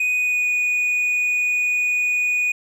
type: tone with pitch glide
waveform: triangle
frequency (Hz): 2489 to 2468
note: D#7 to D#7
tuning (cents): 0 to -15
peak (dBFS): -16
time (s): 0-2.52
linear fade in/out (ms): 5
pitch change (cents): -15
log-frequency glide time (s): 0.13-0.49
effects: none